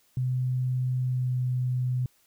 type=tone with pitch glide; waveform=sine; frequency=127.3 to 126.13 Hz; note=C3 to B2; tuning=-47 to +37 cents; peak=-24 dBFS; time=0.17-2.06 s; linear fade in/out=2 ms; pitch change=-16 cents; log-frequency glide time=1.04-1.36 s; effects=white hiss -65 dBFS RMS until 2.26 s